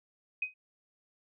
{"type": "tone with exponential decay", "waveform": "sine", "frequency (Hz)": 2512, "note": "D#7", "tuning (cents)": 16, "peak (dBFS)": -26, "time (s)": [0.42, 0.54], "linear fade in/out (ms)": 5, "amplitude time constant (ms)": 26, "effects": []}